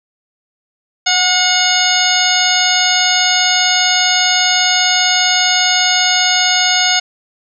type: harmonic tone with a mistuned harmonic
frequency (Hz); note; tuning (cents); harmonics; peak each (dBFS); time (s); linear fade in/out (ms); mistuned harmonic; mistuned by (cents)
725; F#5; -35; 1 / 2 / 3 / 4 / 5 / 6 / 7 / 9; -19 / -19 / -19 / -19 / -19 / -19 / -19 / -19; 1.06-7; 10; 1; +22
effects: none